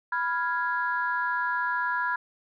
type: chord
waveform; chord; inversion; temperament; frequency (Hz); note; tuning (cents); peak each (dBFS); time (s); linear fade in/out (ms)
sine; F diminished; second; equal; 987.8 / 1396.9 / 1661.2; Cb6 / F6 / Ab6; 0 / 0 / 0; -28 / -30 / -29; 0.12-2.16; 5
effects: tanh soft clip ceiling -15 dBFS